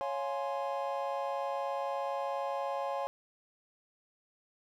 triangle chord, Db major seventh, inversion none, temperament equal with one note detuned, 554.4 / 698.5 / 835.4 / 1046.5 Hz, Db5 / F5 / Ab5 / C6, 0 / 0 / +10 / 0 cents, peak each -34 / -38 / -36 / -38 dBFS, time 0.01-3.07 s, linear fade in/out 0 ms, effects none

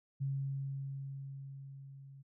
sine tone with level ramp, 137 Hz, C#3, 20 cents flat, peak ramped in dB -32 to -51 dBFS, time 0.2-2.23 s, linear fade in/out 20 ms, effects none

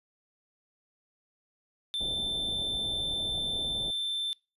triangle tone, 3551 Hz, A7, 15 cents sharp, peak -28 dBFS, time 1.94-4.33 s, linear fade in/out 0 ms
pink low-pass noise, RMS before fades -42 dBFS, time 2-3.91 s, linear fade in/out 10 ms, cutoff 810 Hz, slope 48 dB/octave
effects noise-tail reverb RT60 0.3 s tail -25 dB re dry + resampled to 32000 Hz

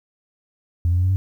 sine tone with pitch steps, 85.7 / 88.01 / 90.38 / 92.81 / 95.31 Hz, F2 / F2 / F#2 / F#2 / G2, -32 / +14 / -40 / +6 / -48 cents, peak -14 dBFS, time 0.85-1.16 s, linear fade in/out 0 ms, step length 62 ms, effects tanh soft clip ceiling -12 dBFS + 9-bit

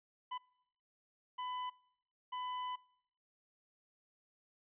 45% pulse tone bursts at uneven times, 1000 Hz, B5, 21 cents sharp, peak -39 dBFS, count 3, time 0.31-0.38 / 1.38-1.7 / 2.32-2.76 s, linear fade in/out 10 ms, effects noise-tail reverb RT60 0.8 s tail -25 dB re dry + resampled to 8000 Hz

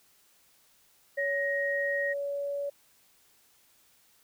sine tone with pitch glide, 561 to 567.2 Hz, C#5 to C#5, +21 to +40 cents, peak -30 dBFS, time 1.17-2.7 s, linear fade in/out 10 ms, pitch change +19 cents, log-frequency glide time 1.31-2.51 s
sine tone, 1879 Hz, A#6, 13 cents sharp, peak -29 dBFS, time 1.17-2.14 s, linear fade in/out 20 ms
effects white hiss -64 dBFS RMS until 4.23 s

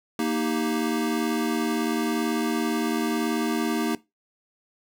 square chord, Eb major, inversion second, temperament equal, 233.1 / 311.1 / 392 Hz, Bb3 / Eb4 / G4, 0 / 0 / 0 cents, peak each -27 / -28 / -32 dBFS, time 0.19-3.95 s, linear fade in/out 2 ms, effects noise-tail reverb RT60 0.2 s tail -18 dB re dry

